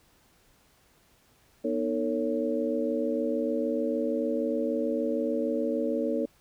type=tone cluster; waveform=sine; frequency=243.4 / 310 / 453.1 / 557 Hz; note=B3 / D#4 / A#4 / C#5; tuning=-25 / -6 / -49 / +8 cents; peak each=-31 dBFS; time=1.64-6.26 s; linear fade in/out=10 ms; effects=pink hiss -63 dBFS RMS until 6.4 s